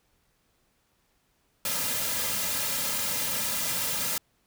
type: noise with comb filter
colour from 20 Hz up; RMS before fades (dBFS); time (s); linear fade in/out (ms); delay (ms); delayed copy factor
white; -29; 1.65-4.18; 2; 2.7; -0.75
effects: pink hiss -70 dBFS RMS until 4.46 s